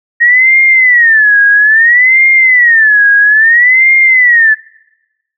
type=tone with vibrato; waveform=sine; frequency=1866 Hz; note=A#6; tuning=1 cent sharp; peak=-3 dBFS; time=0.2-4.55 s; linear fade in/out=20 ms; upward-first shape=sine; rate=0.6 Hz; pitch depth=220 cents each way; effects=noise-tail reverb RT60 1.0 s tail -25 dB re dry